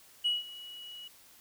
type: tone with ADSR envelope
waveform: sine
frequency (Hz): 2919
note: F#7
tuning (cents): -24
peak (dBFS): -23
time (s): 0.24-1.08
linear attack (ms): 19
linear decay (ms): 170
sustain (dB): -20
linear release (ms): 5
effects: tanh soft clip ceiling -23 dBFS + white hiss -58 dBFS RMS until 1.4 s